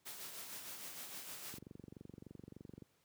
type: noise with tremolo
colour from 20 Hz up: white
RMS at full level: -47 dBFS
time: 0.05-1.59 s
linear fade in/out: 20 ms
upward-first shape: sine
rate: 6.5 Hz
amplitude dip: 40%
type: click train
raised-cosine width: 3 ms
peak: -37 dBFS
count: 31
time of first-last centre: 1.54-2.822 s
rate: 23.4 Hz
effects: pink hiss -75 dBFS RMS until 3.04 s + high-pass 100 Hz 12 dB/octave